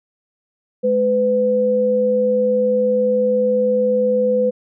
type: tone pair together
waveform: sine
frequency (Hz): 211.5 / 503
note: G#3 / B4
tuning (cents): +32 / +32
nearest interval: octave + minor third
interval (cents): 1500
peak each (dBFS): -22 / -14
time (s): 0.83-4.51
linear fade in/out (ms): 20
effects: none